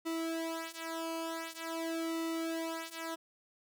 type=tone with flanger; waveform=sawtooth; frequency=327.8 Hz; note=E4; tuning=10 cents flat; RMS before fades=-38 dBFS; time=0.05-3.16 s; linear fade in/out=20 ms; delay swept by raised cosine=1.8 to 3.6 ms; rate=0.46 Hz; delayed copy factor=-0.9; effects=none